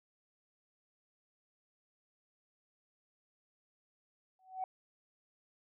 sine tone with exponential growth, 752 Hz, F#5, 28 cents sharp, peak -31 dBFS, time 4.39-4.64 s, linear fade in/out 2 ms, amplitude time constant 53 ms, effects tanh soft clip ceiling -28 dBFS

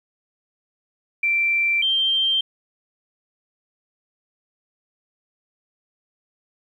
sine tone pair in turn, 2349 / 3153 Hz, D7 / G7, 0 / +9 cents, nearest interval perfect fourth, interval 509 cents, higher second, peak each -17 dBFS, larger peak neither, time 1.23-1.82 / 1.82-2.41 s, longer neither, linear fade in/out 5 ms, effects 9-bit

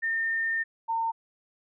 sine tone pair in turn, 1815 / 909.3 Hz, A#6 / A#5, -47 / -43 cents, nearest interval octave, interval 1196 cents, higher first, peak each -25 dBFS, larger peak neither, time 0.02-0.64 / 0.88-1.12 s, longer first, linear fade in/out 20 ms, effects none

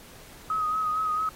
sine tone with vibrato, 1262 Hz, D#6, 24 cents sharp, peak -24 dBFS, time 0.5-1.29 s, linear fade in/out 2 ms, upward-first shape sine, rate 4.4 Hz, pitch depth 31 cents each way, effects pink hiss -49 dBFS RMS until 1.35 s + AAC 48 kbps

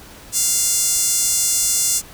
sawtooth tone with high-pass filter, 698.5 Hz, F5, in tune, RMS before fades -18 dBFS, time 0.32-2.02 s, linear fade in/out 50 ms, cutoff 7100 Hz, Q 2.3, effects pink hiss -41 dBFS RMS until 2.13 s

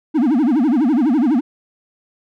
triangle tone with vibrato, 270.8 Hz, C#4, 40 cents flat, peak -10 dBFS, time 0.14-1.41 s, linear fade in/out 20 ms, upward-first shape sine, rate 12 Hz, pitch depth 300 cents each way, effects none

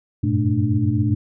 sine tone cluster, 93.2 / 101 / 117.7 / 218.7 / 296 Hz, F#2 / G#2 / A#2 / A3 / D4, +13 / -48 / +17 / -10 / +14 cents, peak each -27 / -22 / -20 / -25 / -23 dBFS, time 0.23-1.15 s, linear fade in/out 10 ms, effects none

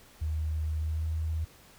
sine tone with pitch glide, 77.78 to 79.64 Hz, D#2 to D#2, 0 to +41 cents, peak -28 dBFS, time 0.21-1.45 s, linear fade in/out 10 ms, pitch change +41 cents, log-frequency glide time 0.8-1.07 s, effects pink hiss -56 dBFS RMS until 1.78 s

